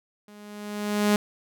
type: tone with level ramp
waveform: sawtooth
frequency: 207.7 Hz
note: G#3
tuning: in tune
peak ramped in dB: -43 to -13 dBFS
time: 0.28-1.16 s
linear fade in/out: 2 ms
effects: none